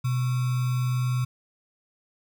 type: tone with sample-and-hold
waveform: sine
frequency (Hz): 125.7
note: B2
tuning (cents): +31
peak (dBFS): -22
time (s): 0.04-1.25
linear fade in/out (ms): 10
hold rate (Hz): 1225
effects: none